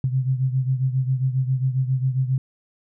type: beating tone pair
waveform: sine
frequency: 129 / 136.4 Hz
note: C3 / C#3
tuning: -24 / -28 cents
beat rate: 7.4 Hz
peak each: -20 / -25 dBFS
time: 0.04-2.38 s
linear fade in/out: 2 ms
effects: none